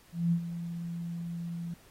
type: tone with ADSR envelope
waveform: sine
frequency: 170 Hz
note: F3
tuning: 46 cents flat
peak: -22 dBFS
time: 0.12-1.74 s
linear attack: 200 ms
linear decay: 79 ms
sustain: -12 dB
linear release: 4 ms
effects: pink hiss -60 dBFS RMS until 1.9 s + AAC 48 kbps